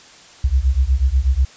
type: beating tone pair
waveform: sine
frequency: 61.74 / 69.94 Hz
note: B1 / C#2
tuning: 0 / +16 cents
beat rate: 8.2 Hz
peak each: -16 dBFS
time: 0.44-1.45 s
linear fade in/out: 5 ms
effects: white hiss -44 dBFS RMS until 1.56 s + resampled to 16000 Hz